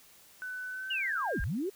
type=tone with pitch glide; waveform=sine; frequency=1500 to 1607.7 Hz; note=F#6 to G6; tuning=+23 to +43 cents; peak=-36 dBFS; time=0.42-1.44 s; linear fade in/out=0 ms; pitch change=+120 cents; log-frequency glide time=0.69-1.22 s
type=linear two-way sweep; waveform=sine; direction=down then up; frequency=2960 to 32.7 to 413 Hz; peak=-30 dBFS; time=0.9-1.7 s; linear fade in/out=10 ms; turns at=1.41 s
effects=white hiss -58 dBFS RMS until 1.75 s